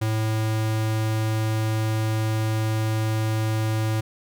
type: tone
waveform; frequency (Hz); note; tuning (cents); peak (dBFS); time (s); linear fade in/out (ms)
square; 109.7; A2; -5; -22; 0.01-4.01; 10
effects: none